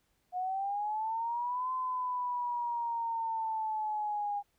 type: linear two-way sweep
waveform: sine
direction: up then down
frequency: 719 to 1029 to 811 Hz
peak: -31 dBFS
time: 0.32-4.43 s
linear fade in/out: 50 ms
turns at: 1.72 s
effects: pink hiss -75 dBFS RMS until 4.58 s